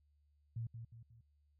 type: tone with echo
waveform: sine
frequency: 114.8 Hz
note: A#2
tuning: 26 cents flat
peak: -38 dBFS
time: 0.56-0.67 s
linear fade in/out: 5 ms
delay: 180 ms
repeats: 3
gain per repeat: -7 dB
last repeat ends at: 1.21 s
effects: added 73 Hz sine -70 dBFS peak until 1.59 s